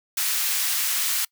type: high-pass noise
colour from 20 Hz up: white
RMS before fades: -24 dBFS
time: 0.17-1.25 s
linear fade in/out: 5 ms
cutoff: 1400 Hz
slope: 12 dB/octave
effects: noise-tail reverb RT60 0.1 s tail -25 dB re dry